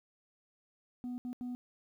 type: tone bursts at uneven times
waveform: sine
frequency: 246.9 Hz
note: B3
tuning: in tune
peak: -34 dBFS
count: 3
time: 1.04-1.18 / 1.25-1.33 / 1.41-1.55 s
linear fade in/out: 0 ms
effects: tanh soft clip ceiling -36 dBFS + 12-bit